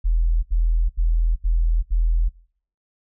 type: tone bursts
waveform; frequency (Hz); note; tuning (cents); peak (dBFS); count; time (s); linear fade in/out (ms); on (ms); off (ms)
sine; 41.2; E1; 0; -15; 5; 0.04-2.294; 20; 390; 76
effects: noise-tail reverb RT60 0.6 s tail -23 dB re dry